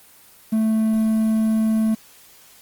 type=tone with quantisation; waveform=triangle; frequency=220 Hz; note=A3; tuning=in tune; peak=-14 dBFS; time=0.52-1.95 s; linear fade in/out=10 ms; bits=7; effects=white hiss -49 dBFS RMS until 2.61 s + Opus 24 kbps